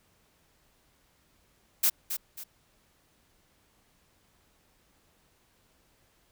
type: noise with echo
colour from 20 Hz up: blue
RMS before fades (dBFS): -23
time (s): 1.83-1.9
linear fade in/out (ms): 10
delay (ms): 270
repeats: 2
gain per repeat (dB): -9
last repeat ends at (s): 2.44
effects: pink hiss -67 dBFS RMS until 6.31 s